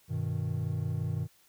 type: chord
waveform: triangle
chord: G augmented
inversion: none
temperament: equal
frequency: 98 / 123.47 / 155.56 Hz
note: G2 / B2 / D#3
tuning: 0 / 0 / 0 cents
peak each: -32 dBFS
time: 0.08-1.28 s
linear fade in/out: 50 ms
effects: white hiss -64 dBFS RMS until 1.48 s